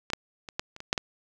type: clicks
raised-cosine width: 0.2 ms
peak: -16 / -6 / -22 / -11 / -26 / -22 / -6 / -11 dBFS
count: 8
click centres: 0.102 / 0.134 / 0.488 / 0.595 / 0.764 / 0.804 / 0.929 / 0.978 s
effects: none